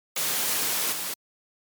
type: noise with level steps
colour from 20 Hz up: white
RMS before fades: -26 / -31 dBFS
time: 0.16-1.14 s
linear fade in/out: 5 ms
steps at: 0.92 s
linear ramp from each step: 10 ms
effects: high-pass 150 Hz 12 dB/octave + MP3 96 kbps